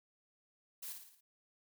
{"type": "noise with echo", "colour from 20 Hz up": "blue", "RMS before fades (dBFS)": -45, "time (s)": [0.82, 0.93], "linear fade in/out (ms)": 10, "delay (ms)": 56, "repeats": 5, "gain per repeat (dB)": -5, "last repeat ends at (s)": 1.21, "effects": []}